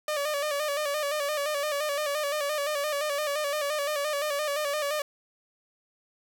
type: tone with vibrato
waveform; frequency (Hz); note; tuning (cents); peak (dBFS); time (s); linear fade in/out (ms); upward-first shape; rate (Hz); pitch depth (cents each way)
sawtooth; 587.3; D5; 0; -23; 0.08-5.02; 2; square; 5.8; 57
effects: none